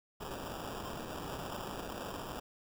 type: noise with sample-and-hold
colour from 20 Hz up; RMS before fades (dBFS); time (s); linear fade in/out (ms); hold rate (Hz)
violet; -42; 0.2-2.4; 10; 2100
effects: none